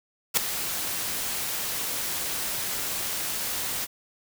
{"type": "noise with ADSR envelope", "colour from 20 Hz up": "white", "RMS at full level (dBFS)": -18, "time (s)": [0.34, 3.87], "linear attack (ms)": 31, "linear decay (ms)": 5, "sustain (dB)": -12, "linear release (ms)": 32, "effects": []}